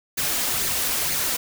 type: noise with flanger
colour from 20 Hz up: white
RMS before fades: -24 dBFS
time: 0.17-1.37 s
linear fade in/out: 10 ms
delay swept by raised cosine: 0.44 to 4.14 ms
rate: 2.1 Hz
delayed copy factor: +0.5
effects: none